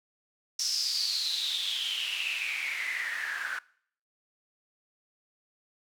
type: noise with band-pass filter sweep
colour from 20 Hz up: white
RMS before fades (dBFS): -32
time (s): 0.59-3.59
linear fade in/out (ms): 5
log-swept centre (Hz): 5500 to 1500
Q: 9
effects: noise-tail reverb RT60 0.6 s tail -22 dB re dry